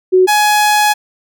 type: tone pair in turn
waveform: sine / sawtooth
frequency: 370.9 / 839.9 Hz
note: F#4 / G#5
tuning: +4 / +19 cents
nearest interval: octave + major second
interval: 1415 cents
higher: second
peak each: -5 dBFS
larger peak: neither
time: 0.12-0.27 / 0.27-0.94 s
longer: second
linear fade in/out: 20 ms
effects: none